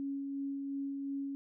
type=tone with tremolo; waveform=sine; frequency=277.1 Hz; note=C#4; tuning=1 cent flat; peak=-34 dBFS; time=0-1.35 s; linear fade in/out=0 ms; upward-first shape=sine; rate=2.8 Hz; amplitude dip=25%; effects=none